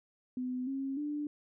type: tone with pitch steps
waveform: sine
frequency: 252.5 / 270.6 / 295.2 Hz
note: B3 / C#4 / D4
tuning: +39 / -42 / +9 cents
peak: -33 dBFS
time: 0.37-1.27 s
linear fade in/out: 2 ms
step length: 300 ms
effects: none